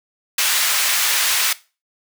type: high-pass noise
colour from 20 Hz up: pink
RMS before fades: -18 dBFS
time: 0.38-1.53 s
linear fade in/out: 5 ms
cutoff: 1700 Hz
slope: 12 dB/octave
effects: noise-tail reverb RT60 0.3 s tail -18 dB re dry